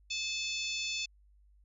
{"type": "harmonic tone with a mistuned harmonic", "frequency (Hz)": 880, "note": "A5", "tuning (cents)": 0, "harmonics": [3, 4, 5, 6, 7, 8], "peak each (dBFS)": [-37, -39, -41, -43, -44, -45], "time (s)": [0.1, 1.06], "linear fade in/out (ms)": 10, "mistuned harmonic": 3, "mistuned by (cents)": -30, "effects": ["added 50 Hz sine -60 dBFS peak until 1.64 s"]}